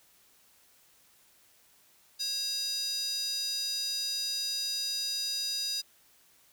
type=tone with high-pass filter; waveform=square; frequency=544 Hz; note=C#5; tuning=33 cents flat; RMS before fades=-33 dBFS; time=2.19-5.82 s; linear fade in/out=20 ms; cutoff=4700 Hz; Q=5.7; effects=white hiss -63 dBFS RMS until 6.52 s